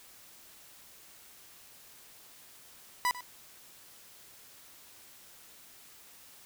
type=tone with echo; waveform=30% pulse; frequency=987.8 Hz; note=B5; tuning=in tune; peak=-23 dBFS; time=3.05-3.11 s; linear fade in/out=0 ms; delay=97 ms; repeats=1; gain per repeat=-15 dB; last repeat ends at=3.207 s; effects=white hiss -55 dBFS RMS until 6.45 s